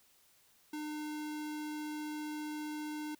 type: tone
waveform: square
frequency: 302.5 Hz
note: D#4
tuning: 49 cents flat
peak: -39 dBFS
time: 0.73-3.15 s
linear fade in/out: 5 ms
effects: white hiss -67 dBFS RMS until 3.19 s